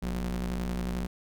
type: ring-modulated tone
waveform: 35% pulse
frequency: 62.3 Hz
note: B1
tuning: 16 cents sharp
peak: -25 dBFS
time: 0.02-1.07 s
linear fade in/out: 10 ms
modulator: 119 Hz
effects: none